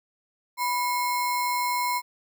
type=tone with sample-and-hold; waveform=sine; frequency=984 Hz; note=B5; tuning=7 cents flat; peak=-23 dBFS; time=0.57-2.02 s; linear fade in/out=50 ms; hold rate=3150 Hz; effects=none